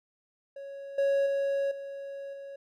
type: tone with level steps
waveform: triangle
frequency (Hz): 554.4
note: C#5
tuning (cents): 0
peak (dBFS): -37 / -21 / -24 / -35 / -38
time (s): 0.56-2.56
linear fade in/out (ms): 5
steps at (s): 0.98 / 1.26 / 1.71 / 2.33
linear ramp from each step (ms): 5
effects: none